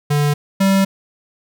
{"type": "tone pair in turn", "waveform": "square", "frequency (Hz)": [146.3, 194.11], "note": ["D3", "G3"], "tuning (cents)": [-6, -17], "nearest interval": "perfect fourth", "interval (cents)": 489, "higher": "second", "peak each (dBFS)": [-14, -12], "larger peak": "second", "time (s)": [[0.1, 0.34], [0.6, 0.85]], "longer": "second", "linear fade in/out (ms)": 10, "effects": []}